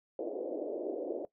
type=band-pass noise; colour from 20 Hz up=pink; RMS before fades=-37 dBFS; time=0.19-1.25 s; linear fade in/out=2 ms; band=310 to 610 Hz; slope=48 dB/octave; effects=noise-tail reverb RT60 0.1 s tail -18 dB re dry